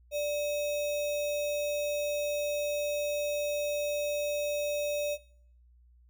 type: tone with sample-and-hold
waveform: sine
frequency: 587.3 Hz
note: D5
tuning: in tune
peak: -28 dBFS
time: 0.11-5.18 s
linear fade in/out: 50 ms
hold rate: 3150 Hz
effects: noise-tail reverb RT60 0.6 s tail -20 dB re dry + added 60 Hz sine -57 dBFS peak until 6.09 s